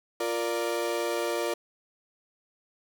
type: chord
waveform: 35% pulse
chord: Bb major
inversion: second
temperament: equal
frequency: 349.2 / 466.2 / 587.3 Hz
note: F4 / Bb4 / D5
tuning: 0 / 0 / 0 cents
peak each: -30 dBFS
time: 0.2-1.54 s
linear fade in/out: 5 ms
effects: none